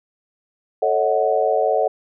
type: chord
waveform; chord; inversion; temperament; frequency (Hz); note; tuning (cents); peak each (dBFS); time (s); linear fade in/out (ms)
sine; D# half-diminished seventh; second; equal with one note detuned; 440 / 554.4 / 635.3 / 740; A4 / C#5 / D#5 / F#5; 0 / 0 / +36 / 0; -21; 0.82-1.88; 5
effects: none